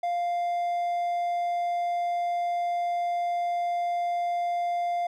triangle tone, 698.5 Hz, F5, in tune, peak -23 dBFS, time 0.03-5.07 s, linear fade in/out 5 ms, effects none

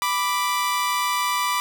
sawtooth tone pair together, 988 / 1174.9 Hz, B5 / D6, 0 / 0 cents, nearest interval minor third, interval 300 cents, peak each -20 dBFS, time 0.02-1.6 s, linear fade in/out 0 ms, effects none

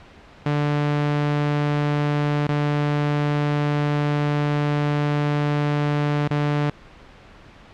sawtooth tone with dropouts, 146.83 Hz, D3, in tune, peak -15 dBFS, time 0.46-6.7 s, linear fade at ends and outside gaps 2 ms, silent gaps 2.469-2.489 / 6.277-6.307 s, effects pink hiss -46 dBFS RMS until 7.73 s + low-pass 3000 Hz 12 dB/octave

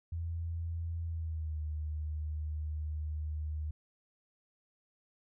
sine tone with pitch glide, 83.5 to 76.57 Hz, E2 to D#2, +23 to -27 cents, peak -34 dBFS, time 0.12-3.71 s, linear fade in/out 5 ms, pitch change -150 cents, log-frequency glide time 1.04-1.61 s, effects none

